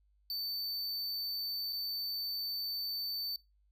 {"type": "tone with dropouts", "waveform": "square", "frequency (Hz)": 4548, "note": "C#8", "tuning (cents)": 44, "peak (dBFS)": -36, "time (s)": [0.3, 3.36], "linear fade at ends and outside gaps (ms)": 1, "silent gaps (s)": [1.725, 1.729], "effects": ["noise-tail reverb RT60 0.2 s tail -21 dB re dry", "added 50 Hz sine -67 dBFS peak until 3.71 s"]}